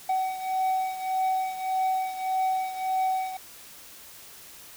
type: beating tone pair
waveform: triangle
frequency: 754 / 755.7 Hz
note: F#5 / F#5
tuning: +32 / +36 cents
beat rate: 1.7 Hz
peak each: -24 / -29 dBFS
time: 0.09-3.37 s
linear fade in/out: 5 ms
effects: white hiss -47 dBFS RMS until 4.76 s